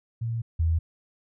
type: tone pair in turn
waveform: sine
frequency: 115.2 / 81.74 Hz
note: A#2 / E2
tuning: -20 / -14 cents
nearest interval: tritone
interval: 594 cents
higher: first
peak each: -26 / -20 dBFS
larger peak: second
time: 0.21-0.42 / 0.59-0.79 s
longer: first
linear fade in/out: 10 ms
effects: none